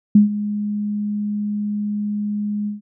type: tone with ADSR envelope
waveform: sine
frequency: 207.7 Hz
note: G#3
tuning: in tune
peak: -5 dBFS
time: 0.15-2.81 s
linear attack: 5 ms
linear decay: 130 ms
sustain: -15 dB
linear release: 140 ms
effects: none